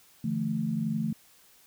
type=chord; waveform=sine; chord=D suspended second; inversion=none; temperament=equal with one note detuned; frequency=146.83 / 169.06 / 220 Hz; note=D3 / E3 / A3; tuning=0 / +44 / 0 cents; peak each=-34 / -32 / -29 dBFS; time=0.24-1.13 s; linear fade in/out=5 ms; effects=white hiss -59 dBFS RMS until 1.66 s